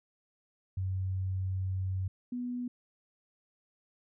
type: tone pair in turn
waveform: sine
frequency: 94.2 / 245.7 Hz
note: F#2 / B3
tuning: +32 / -9 cents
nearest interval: octave + perfect fourth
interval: 1659 cents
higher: second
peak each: -30 / -33 dBFS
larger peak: first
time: 0.77-2.08 / 2.32-2.68 s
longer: first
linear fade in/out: 5 ms
effects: none